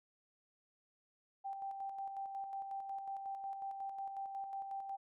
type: tone with tremolo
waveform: sine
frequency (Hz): 784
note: G5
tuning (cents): 0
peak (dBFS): -39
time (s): 1.44-4.97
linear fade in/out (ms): 20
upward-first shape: square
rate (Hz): 5.5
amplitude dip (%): 40
effects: none